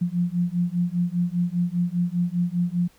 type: beating tone pair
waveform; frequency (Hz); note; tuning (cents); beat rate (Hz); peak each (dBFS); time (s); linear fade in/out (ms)
sine; 173 / 178; F3 / F3; -16 / +33; 5; -24 / -24; 0.01-2.88; 10
effects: pink hiss -58 dBFS RMS until 2.98 s